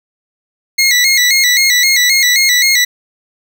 20% pulse tone with vibrato, 2054 Hz, C7, 33 cents flat, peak -3 dBFS, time 0.78-2.85 s, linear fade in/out 10 ms, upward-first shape square, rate 3.8 Hz, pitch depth 77 cents each way, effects none

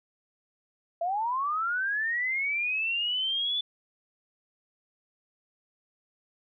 sine linear sweep, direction up, 659.3 to 3488 Hz, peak -26 dBFS, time 1.01-3.61 s, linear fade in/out 5 ms, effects none

